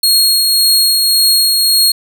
sawtooth tone with tremolo, 4286 Hz, C8, 41 cents sharp, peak -4 dBFS, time 0.03-1.92 s, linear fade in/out 5 ms, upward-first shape triangle, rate 1.8 Hz, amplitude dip 30%, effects none

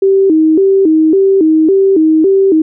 sine tone with vibrato, 350 Hz, F4, 4 cents sharp, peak -5 dBFS, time 0.02-2.62 s, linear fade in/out 5 ms, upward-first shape square, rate 1.8 Hz, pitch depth 180 cents each way, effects none

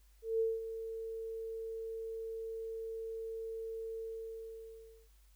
sine tone with ADSR envelope, 450 Hz, A4, 39 cents sharp, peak -28 dBFS, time 0.22-5.09 s, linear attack 180 ms, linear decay 200 ms, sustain -11 dB, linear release 1100 ms, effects added 50 Hz sine -61 dBFS peak until 5.35 s + white hiss -72 dBFS RMS until 5.35 s

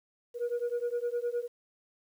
sine beating tone pair, 474.8 / 484.5 Hz, A#4 / B4, +32 / -33 cents, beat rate 9.7 Hz, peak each -31 dBFS, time 0.34-1.48 s, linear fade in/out 50 ms, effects tanh soft clip ceiling -26 dBFS + 10-bit

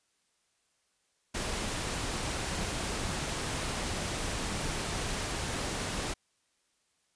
pink noise, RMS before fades -34 dBFS, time 1.34-6.14 s, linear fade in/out 10 ms, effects white hiss -74 dBFS RMS until 7.15 s + resampled to 22050 Hz

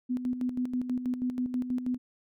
sine tone with tremolo, 250.2 Hz, B3, 23 cents sharp, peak -26 dBFS, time 0.09-1.98 s, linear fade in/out 20 ms, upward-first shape square, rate 6.2 Hz, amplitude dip 60%, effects none

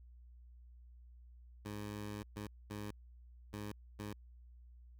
15% pulse tone bursts at uneven times, 103.83 Hz, G#2, in tune, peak -36 dBFS, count 5, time 1.65-2.23 / 2.36-2.47 / 2.7-2.91 / 3.53-3.72 / 3.99-4.13 s, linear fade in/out 5 ms, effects added 60 Hz sine -55 dBFS peak until 4.99 s

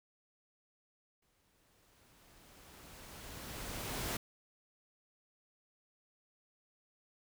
pink noise with exponential growth, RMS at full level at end -37 dBFS, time 1.22-4.17 s, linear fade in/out 5 ms, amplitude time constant 640 ms, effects none

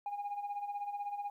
sine tone with tremolo, 816 Hz, G#5, 31 cents flat, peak -32 dBFS, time 0.06-1.3 s, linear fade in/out 2 ms, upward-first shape sine, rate 16 Hz, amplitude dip 70%, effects tanh soft clip ceiling -33 dBFS + 12-bit

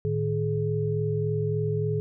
sine tone cluster, 108 / 151.5 / 423 Hz, A2 / D#3 / G#4, -32 / -46 / +32 cents, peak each -28 dBFS, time 0.05-2 s, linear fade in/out 0 ms, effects none

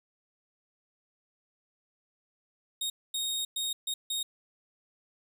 sawtooth tone bursts at uneven times, 3727 Hz, A#7, 1 cent flat, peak -27 dBFS, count 5, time 2.81-2.9 / 3.14-3.45 / 3.56-3.73 / 3.87-3.94 / 4.1-4.23 s, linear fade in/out 5 ms, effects none

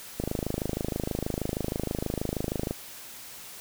click train, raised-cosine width 2 ms, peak -15 dBFS, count 67, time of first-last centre 0.2-2.71 s, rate 26.3 Hz, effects white hiss -44 dBFS RMS until 3.6 s

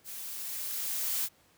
blue noise with level ramp, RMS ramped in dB -42 to -30 dBFS, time 0.04-1.29 s, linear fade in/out 50 ms, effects pink hiss -64 dBFS RMS until 1.57 s + high-pass 80 Hz 12 dB/octave

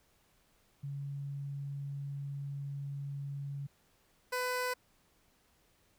sine / 15% pulse tone pair in turn, 140.5 / 500.7 Hz, C#3 / B4, +24 / +24 cents, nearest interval octave + minor seventh, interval 2200 cents, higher second, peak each -37 / -26 dBFS, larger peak second, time 0.83-3.67 / 4.32-4.74 s, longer first, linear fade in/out 10 ms, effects pink hiss -70 dBFS RMS until 5.98 s

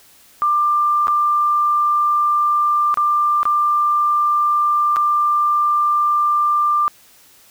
sine tone with dropouts, 1189 Hz, D6, 21 cents sharp, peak -13 dBFS, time 0.42-6.88 s, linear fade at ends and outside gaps 0 ms, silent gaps 1.071-1.081 / 2.942-2.973 / 3.431-3.454 / 4.961-4.967 s, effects white hiss -49 dBFS RMS until 7.5 s

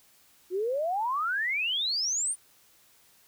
sine exponential sweep, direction up, 349.2 to 9500 Hz, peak -26 dBFS, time 0.5-2.36 s, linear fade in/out 50 ms, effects white hiss -61 dBFS RMS until 3.27 s

